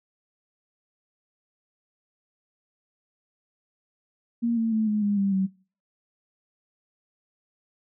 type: tone with pitch steps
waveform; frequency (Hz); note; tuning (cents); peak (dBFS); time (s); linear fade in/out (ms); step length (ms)
sine; 234.1 / 226.3 / 218.7 / 211.3 / 204.3 / 197.42 / 190.81; A#3 / A3 / A3 / G#3 / G#3 / G3 / G3; +8 / +49 / -10 / +30 / -28 / +13 / -46; -21; 4.42-5.47; 20; 150
effects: noise-tail reverb RT60 0.4 s tail -22 dB re dry